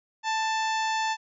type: harmonic tone with a mistuned harmonic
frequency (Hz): 880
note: A5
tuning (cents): 0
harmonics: 1 / 2 / 3 / 4 / 5 / 6 / 7 / 8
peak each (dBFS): -26 / -32 / -36 / -38 / -40 / -42 / -43 / -44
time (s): 0.23-1.17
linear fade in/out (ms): 50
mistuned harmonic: 2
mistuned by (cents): +15
effects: none